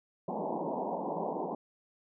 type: band-pass noise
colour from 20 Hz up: white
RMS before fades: -35 dBFS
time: 0.28-1.55 s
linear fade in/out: 5 ms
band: 160 to 970 Hz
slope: 96 dB/octave
effects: none